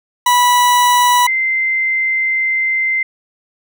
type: tone pair in turn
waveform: 40% pulse / sine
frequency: 981 / 2079 Hz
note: B5 / C7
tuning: -12 / -12 cents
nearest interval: octave + minor second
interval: 1300 cents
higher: second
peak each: -8 / -13 dBFS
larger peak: first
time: 0.26-1.27 / 1.27-3.03 s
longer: second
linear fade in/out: 5 ms
effects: none